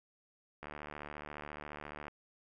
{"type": "click train", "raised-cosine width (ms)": 0.5, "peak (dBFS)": -29, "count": 109, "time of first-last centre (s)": [0.63, 2.082], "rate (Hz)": 74.4, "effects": []}